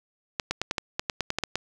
clicks, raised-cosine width 0.2 ms, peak -9 dBFS, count 12, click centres 0.398 / 0.51 / 0.616 / 0.711 / 0.782 / 0.995 / 1.098 / 1.207 / 1.304 / 1.386 / 1.437 / 1.556 s, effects 7-bit

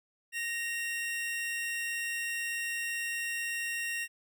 45% pulse tone pair together, 1864.7 / 2748 Hz, A#6 / F7, 0 / -29 cents, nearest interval perfect fifth, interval 671 cents, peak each -35 / -36 dBFS, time 0.32-4.08 s, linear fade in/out 50 ms, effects none

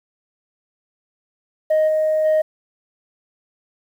sine tone with level steps, 623 Hz, D#5, 2 cents sharp, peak -11 / -14 / -11 dBFS, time 1.7-2.42 s, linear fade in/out 10 ms, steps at 1.87 / 2.24 s, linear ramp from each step 20 ms, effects tanh soft clip ceiling -12 dBFS + 8-bit

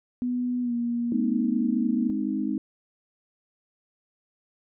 sine tone with pitch glide, 246.9 to 237.3 Hz, B3 to A#3, 0 to +31 cents, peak -24 dBFS, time 0.22-2.1 s, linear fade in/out 0 ms, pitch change -69 cents, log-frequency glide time 0.62-0.73 s
sine chord, Ab major, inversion none, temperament equal, 207.7 / 261.6 / 311.1 Hz, Ab3 / C4 / Eb4, 0 / 0 / 0 cents, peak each -29 dBFS, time 1.12-2.58 s, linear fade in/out 2 ms
effects none

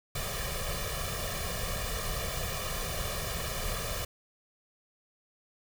pink noise with comb filter, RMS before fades -34 dBFS, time 0.15-4.05 s, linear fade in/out 5 ms, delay 1.7 ms, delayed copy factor +0.95, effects none

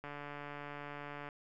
click train, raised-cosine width 0.5 ms, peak -30 dBFS, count 182, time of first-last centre 0.04-1.288 s, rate 145 Hz, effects none

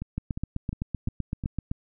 two click trains, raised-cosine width 5 ms, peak -16 / -20 dBFS, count 13 / 5, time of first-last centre 0.18-1.715 / 0.02-1.438 s, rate 7.82 / 2.82 Hz, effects none

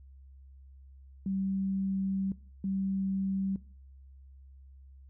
sine tone bursts at uneven times, 193.1 Hz, G3, 26 cents flat, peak -29 dBFS, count 2, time 1.26-2.32 / 2.64-3.56 s, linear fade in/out 2 ms, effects noise-tail reverb RT60 0.5 s tail -20 dB re dry + added 67 Hz sine -50 dBFS peak until 5.09 s

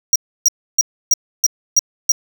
square tone bursts, 5710 Hz, F8, 37 cents sharp, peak -9 dBFS, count 7, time 0.13-2.119 s, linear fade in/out 2 ms, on 27 ms, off 300 ms, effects none

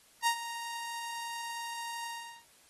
sawtooth tone with ADSR envelope, 932.3 Hz, A#5, in tune, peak -20 dBFS, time 0.22-2.45 s, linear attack 50 ms, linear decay 77 ms, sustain -14 dB, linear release 400 ms, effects white hiss -62 dBFS RMS until 2.69 s + AAC 32 kbps

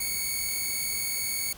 5% pulse tone pair together, 2198 / 2239 Hz, C#7 / C#7, -15 / +17 cents, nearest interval unison, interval 32 cents, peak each -21 dBFS, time 0-1.53 s, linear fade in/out 5 ms, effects pink hiss -48 dBFS RMS until 1.57 s

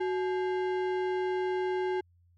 sine tone with sample-and-hold, 370 Hz, F#4, in tune, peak -27 dBFS, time 0-2.01 s, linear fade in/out 10 ms, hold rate 1225 Hz, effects added 87 Hz sine -61 dBFS peak until 2.37 s + low-pass 2000 Hz 12 dB/octave

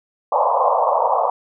white band-pass noise, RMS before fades -17 dBFS, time 0.32-1.3 s, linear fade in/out 2 ms, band 490 to 1100 Hz, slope 96 dB/octave, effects none

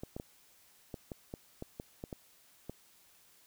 clicks, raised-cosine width 2 ms, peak -27 dBFS, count 11, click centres 0.035 / 0.165 / 0.199 / 0.942 / 1.118 / 1.339 / 1.624 / 1.799 / 2.039 / 2.128 / 2.696 s, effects white hiss -64 dBFS RMS until 3.46 s

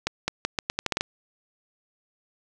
accelerating click train, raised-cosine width 0.2 ms, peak -7 dBFS, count 10, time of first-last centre 0.07-1.009 s, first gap 210 ms, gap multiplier 0.81, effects none

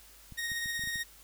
clicks, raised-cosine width 5 ms, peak -35 dBFS, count 7, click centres 0.323 / 0.518 / 0.659 / 0.794 / 0.838 / 0.874 / 0.958 s
sawtooth tone with tremolo, 1864.7 Hz, A#6, in tune, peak -28 dBFS, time 0.37-1.04 s, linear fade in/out 20 ms, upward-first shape sine, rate 16 Hz, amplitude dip 30%
effects added 50 Hz sine -60 dBFS peak until 1.23 s + white hiss -56 dBFS RMS until 1.23 s

